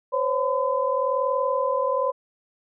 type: tone cluster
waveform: sine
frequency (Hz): 513 / 554 / 1014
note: C5 / C#5 / B5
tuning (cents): -34 / -1 / +45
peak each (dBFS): -25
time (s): 0.12-2.12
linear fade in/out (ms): 20
effects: none